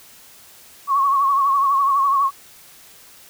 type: tone with vibrato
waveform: sine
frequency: 1105 Hz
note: C#6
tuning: 6 cents flat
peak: -14 dBFS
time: 0.87-2.31 s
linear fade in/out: 50 ms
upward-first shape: triangle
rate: 12 Hz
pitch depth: 71 cents each way
effects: white hiss -46 dBFS RMS until 3.29 s